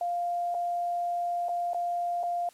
sine tone with dropouts, 698.5 Hz, F5, in tune, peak -27 dBFS, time 0.01-2.49 s, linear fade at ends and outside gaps 2 ms, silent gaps 0.544-0.548 / 1.485-1.491 / 1.734-1.745 / 2.231-2.235 s, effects white hiss -59 dBFS RMS until 2.53 s + low-pass 12000 Hz 12 dB/octave

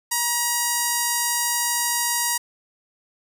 5% pulse tone with notch filter, 953 Hz, A#5, 38 cents sharp, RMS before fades -23 dBFS, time 0.11-2.38 s, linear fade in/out 10 ms, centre 3300 Hz, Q 1.3, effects none

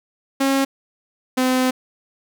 sawtooth tone pair in turn, 271.7 / 256.4 Hz, C#4 / C4, -35 / -35 cents, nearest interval minor second, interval 100 cents, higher first, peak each -12 dBFS, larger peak neither, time 0.4-0.65 / 1.37-1.71 s, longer second, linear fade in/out 10 ms, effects none

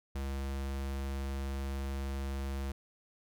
square tone, 68.2 Hz, C#2, 28 cents flat, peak -35 dBFS, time 0.15-2.72 s, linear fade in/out 5 ms, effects none

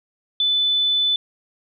sine tone, 3500 Hz, A7, 10 cents flat, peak -16 dBFS, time 0.4-1.16 s, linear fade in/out 2 ms, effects none

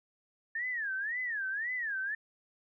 sine tone with vibrato, 1760 Hz, A6, in tune, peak -32 dBFS, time 0.55-2.15 s, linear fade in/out 5 ms, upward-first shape sine, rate 1.9 Hz, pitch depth 240 cents each way, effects none

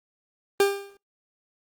40% pulse tone with exponential decay, 398.8 Hz, G4, 30 cents sharp, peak -14 dBFS, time 0.6-0.97 s, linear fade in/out 2 ms, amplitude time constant 80 ms, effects noise-tail reverb RT60 0.2 s tail -25 dB re dry + Opus 24 kbps

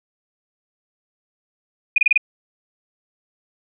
sine tone bursts, 2458 Hz, D#7, 22 cents flat, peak -10 dBFS, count 5, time 1.96-2.177 s, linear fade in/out 5 ms, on 21 ms, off 28 ms, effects none

